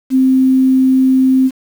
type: tone with quantisation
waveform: sine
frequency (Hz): 261.6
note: C4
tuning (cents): 0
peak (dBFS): -7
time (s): 0.1-1.51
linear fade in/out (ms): 50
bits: 6
effects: none